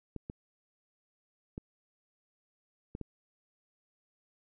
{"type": "clicks", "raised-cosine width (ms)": 3, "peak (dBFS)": -26, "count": 5, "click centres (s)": [0.163, 0.299, 1.579, 2.951, 3.013], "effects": []}